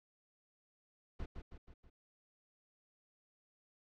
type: noise with echo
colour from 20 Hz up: brown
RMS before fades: -42 dBFS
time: 1.19-1.26 s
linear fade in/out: 10 ms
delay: 160 ms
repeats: 4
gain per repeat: -5 dB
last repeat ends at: 1.9 s
effects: low-pass 4000 Hz 12 dB/octave